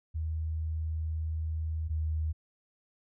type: tone pair in turn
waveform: sine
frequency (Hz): 79.4 / 78.53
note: D#2 / D#2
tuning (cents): +36 / +17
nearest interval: unison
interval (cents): 19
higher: first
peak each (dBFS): -30 / -28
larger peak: second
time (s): 0.14-1.89 / 1.89-2.33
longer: first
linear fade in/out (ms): 20
effects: none